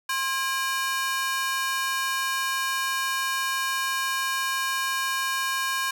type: ring-modulated tone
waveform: sawtooth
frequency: 1340 Hz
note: E6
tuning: 28 cents sharp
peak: -18 dBFS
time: 0.09-5.91 s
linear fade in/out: 5 ms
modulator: 283 Hz
effects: none